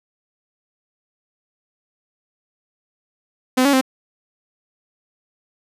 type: tone with pitch steps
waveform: sawtooth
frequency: 256.1 / 281.4 / 261.7 Hz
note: C4 / C#4 / C4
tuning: -37 / +26 / 0 cents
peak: -9 dBFS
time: 3.57-3.813 s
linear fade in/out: 10 ms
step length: 81 ms
effects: resampled to 32000 Hz